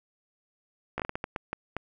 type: slowing click train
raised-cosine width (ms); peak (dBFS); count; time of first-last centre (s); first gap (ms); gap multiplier
0.5; -16; 10; 0.98-1.766; 16; 1.4
effects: none